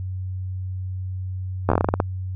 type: slowing click train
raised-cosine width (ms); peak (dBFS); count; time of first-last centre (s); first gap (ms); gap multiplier
1; -4; 11; 1.69-2.002; 12; 1.2
effects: added 93 Hz sine -26 dBFS peak until 2.35 s